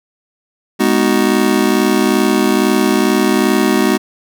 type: chord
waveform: square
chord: G# minor seventh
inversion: none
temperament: just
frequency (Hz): 207.7 / 249.2 / 311.5 / 373.8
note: G#3 / B3 / D#4 / F#4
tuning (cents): 0 / +16 / +2 / +18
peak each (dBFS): -17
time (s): 0.79-3.98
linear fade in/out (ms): 20
effects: none